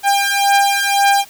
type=beating tone pair; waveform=sawtooth; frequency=798 / 799.9 Hz; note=G5 / G5; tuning=+31 / +35 cents; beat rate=1.9 Hz; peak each=-11 dBFS; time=0.03-1.25 s; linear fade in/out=50 ms; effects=white hiss -42 dBFS RMS until 1.29 s